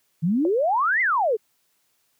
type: exponential two-way sweep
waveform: sine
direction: up then down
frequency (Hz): 152.5 to 2119 to 400.7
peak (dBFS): -18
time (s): 0.22-1.37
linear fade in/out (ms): 20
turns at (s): 1.01
type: tone with exponential decay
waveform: sine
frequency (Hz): 560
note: C#5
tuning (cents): +18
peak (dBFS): -23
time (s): 0.45-0.52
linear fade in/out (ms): 1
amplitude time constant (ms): 15
effects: white hiss -68 dBFS RMS until 2.19 s + high-pass 80 Hz 12 dB/octave

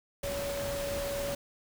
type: tone in noise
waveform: sine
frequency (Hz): 564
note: C#5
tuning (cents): +30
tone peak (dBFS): -33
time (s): 0.23-1.35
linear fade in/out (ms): 5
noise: pink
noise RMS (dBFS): -38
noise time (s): 0.23-1.35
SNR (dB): +2
effects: none

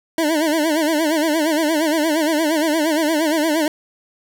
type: tone with vibrato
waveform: 25% pulse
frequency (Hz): 312.2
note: D#4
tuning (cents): +6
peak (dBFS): -12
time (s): 0.18-3.68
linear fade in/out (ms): 2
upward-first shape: sine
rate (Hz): 8.6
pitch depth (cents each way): 110
effects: none

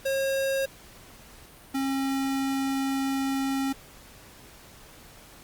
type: tone pair in turn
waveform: square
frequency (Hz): 541 / 270.5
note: C#5 / C#4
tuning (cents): -42 / -42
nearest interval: octave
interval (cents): 1200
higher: first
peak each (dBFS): -25 / -26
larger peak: first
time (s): 0.05-0.66 / 1.74-3.73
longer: second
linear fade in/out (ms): 10
effects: pink hiss -50 dBFS RMS until 5.43 s + Opus 48 kbps

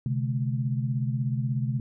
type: tone cluster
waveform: sine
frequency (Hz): 128.6 / 145.1 / 214.2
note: C3 / D3 / A3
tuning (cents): -30 / -21 / -46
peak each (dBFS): -26 / -31 / -33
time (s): 0.06-1.8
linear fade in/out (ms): 2
effects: none

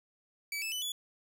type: tone with pitch steps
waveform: sawtooth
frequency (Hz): 2295 / 2621 / 2993 / 3419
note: D7 / E7 / F#7 / G#7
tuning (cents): -40 / -11 / +19 / +50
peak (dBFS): -31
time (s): 0.52-0.92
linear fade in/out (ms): 2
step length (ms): 100
effects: none

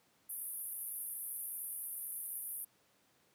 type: band-pass noise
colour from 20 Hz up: pink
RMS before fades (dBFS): -43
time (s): 0.29-2.65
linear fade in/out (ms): 10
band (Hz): 9700 to 14000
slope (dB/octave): 96
effects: pink hiss -71 dBFS RMS until 3.34 s + high-pass 150 Hz 12 dB/octave

